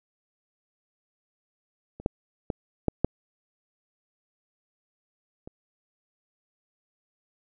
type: clicks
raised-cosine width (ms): 2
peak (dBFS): -27 / -10 / -14 / -9 / -7 / -27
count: 6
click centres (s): 2 / 2.061 / 2.502 / 2.883 / 3.046 / 5.475
effects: none